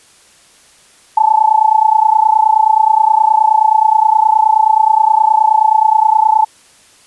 sine tone with amplitude modulation, 871 Hz, A5, 18 cents flat, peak -3 dBFS, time 1.17-6.45 s, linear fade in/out 5 ms, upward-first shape sine, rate 29.5 Hz, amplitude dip 90%, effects white hiss -46 dBFS RMS until 7.06 s + resampled to 24000 Hz

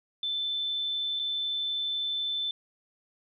sine tone with dropouts, 3528 Hz, A7, 4 cents sharp, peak -28 dBFS, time 0.23-2.51 s, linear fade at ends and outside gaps 2 ms, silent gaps 1.193-1.196 s, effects none

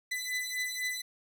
sawtooth beating tone pair, 2000 / 2004 Hz, B6 / B6, +21 / +25 cents, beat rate 4 Hz, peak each -32 / -32 dBFS, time 0.11-1.02 s, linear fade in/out 10 ms, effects none

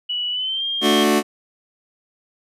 sine tone with pitch glide, 2944 to 3210 Hz, F#7 to G7, -9 to +40 cents, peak -21 dBFS, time 0.09-1.04 s, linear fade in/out 10 ms, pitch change +149 cents, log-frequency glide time 0.31-0.65 s
sawtooth chord, D major, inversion second, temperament just, 220.2 / 293.7 / 367.1 Hz, A3 / D4 / F#4, +2 / 0 / -14 cents, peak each -15 dBFS, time 0.81-1.23 s, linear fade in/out 50 ms
effects resampled to 32000 Hz

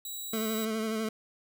10% pulse tone, 3886 Hz, B7, 29 cents flat, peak -29 dBFS, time 0.05-0.65 s, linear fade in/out 2 ms
25% pulse tone with vibrato, 220 Hz, A3, in tune, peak -26 dBFS, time 0.33-1.09 s, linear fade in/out 5 ms, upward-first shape sine, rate 12 Hz, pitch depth 33 cents each way
effects none

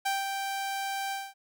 sawtooth tone with ADSR envelope, 784 Hz, G5, in tune, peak -22 dBFS, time 0.05-1.34 s, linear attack 12 ms, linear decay 180 ms, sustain -5 dB, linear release 220 ms, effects none

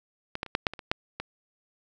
clicks, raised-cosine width 0.3 ms, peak -16 / -14 / -26 / -8 / -7 / -21 / -24 / -8 / -17 dBFS, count 9, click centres 0.354 / 0.431 / 0.463 / 0.551 / 0.668 / 0.736 / 0.792 / 0.915 / 1.2 s, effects none

